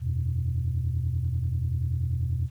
sine chord, E suspended second, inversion none, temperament just, 82.41 / 92.71 / 123.61 Hz, E2 / F#2 / B2, 0 / +4 / +2 cents, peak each -27 / -30 / -27 dBFS, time 0-2.5 s, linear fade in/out 50 ms, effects tanh soft clip ceiling -18 dBFS + 10-bit

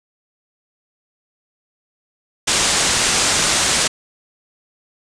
white low-pass noise, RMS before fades -17 dBFS, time 2.47-3.88 s, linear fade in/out 10 ms, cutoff 8900 Hz, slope 48 dB/octave, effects none

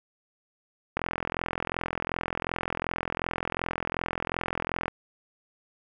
click train, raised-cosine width 0.5 ms, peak -13 dBFS, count 168, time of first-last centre 0.97-4.881 s, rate 42.7 Hz, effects none

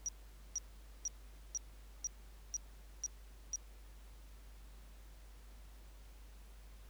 sine tone bursts, 5780 Hz, F#8, 41 cents flat, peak -35 dBFS, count 8, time 0.06-3.558 s, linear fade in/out 0 ms, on 26 ms, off 470 ms, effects added 50 Hz sine -53 dBFS peak until 6.89 s + pink hiss -65 dBFS RMS until 6.89 s

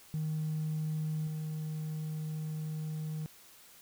triangle tone with level steps, 155.56 Hz, D#3, in tune, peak -28 / -32 dBFS, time 0.14-3.26 s, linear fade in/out 0 ms, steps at 1.27 s, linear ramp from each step 2 ms, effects tanh soft clip ceiling -28 dBFS + white hiss -57 dBFS RMS until 3.81 s

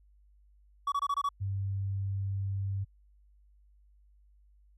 triangle tone bursts, 1132 Hz, C#6, 36 cents sharp, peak -25 dBFS, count 6, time 0.87-1.29 s, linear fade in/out 5 ms, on 50 ms, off 24 ms
sine tone, 98 Hz, G2, in tune, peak -30 dBFS, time 1.4-2.85 s, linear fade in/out 20 ms
effects added 50 Hz sine -59 dBFS peak until 4.77 s

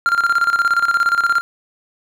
triangle tone with tremolo, 1388 Hz, F6, 11 cents flat, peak -9 dBFS, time 0.06-1.41 s, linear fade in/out 0 ms, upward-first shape square, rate 17 Hz, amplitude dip 70%, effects none

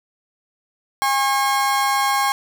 35% pulse tone pair together, 812 / 1083.9 Hz, G#5 / C#6, -39 / -39 cents, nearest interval perfect fourth, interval 500 cents, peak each -18 / -18 dBFS, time 1.02-2.32 s, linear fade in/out 0 ms, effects 8-bit

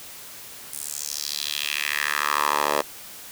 10% pulse tone with high-pass filter sweep, 73.42 Hz, D2, in tune, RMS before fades -26 dBFS, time 0.72-2.82 s, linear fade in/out 10 ms, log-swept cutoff 9800 to 620 Hz, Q 2.6, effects white hiss -41 dBFS RMS until 3.31 s

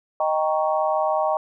sine chord, Eb dominant seventh, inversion none, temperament equal, 622.3 / 784 / 932.3 / 1108.7 Hz, Eb5 / G5 / Bb5 / Db6, 0 / 0 / 0 / 0 cents, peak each -22 / -24 / -27 / -27 dBFS, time 0.2-1.37 s, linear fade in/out 2 ms, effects none

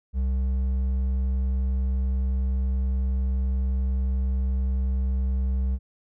triangle tone with hard clipping, 65.1 Hz, C2, 8 cents flat, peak -23 dBFS, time 0.13-5.79 s, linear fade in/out 50 ms, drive 8 dB, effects none

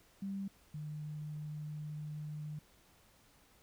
sine tone pair in turn, 196 / 151.08 Hz, G3 / D3, 0 / +49 cents, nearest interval perfect fourth, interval 451 cents, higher first, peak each -37 / -40 dBFS, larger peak first, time 0.22-0.48 / 0.74-2.59 s, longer second, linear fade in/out 5 ms, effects pink hiss -66 dBFS RMS until 3.62 s

